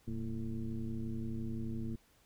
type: tone with frequency modulation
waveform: sine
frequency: 121.8 Hz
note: B2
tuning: 24 cents flat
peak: -35 dBFS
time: 0.07-1.96 s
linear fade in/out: 10 ms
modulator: 106 Hz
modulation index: 1.6
effects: pink hiss -68 dBFS RMS until 2.25 s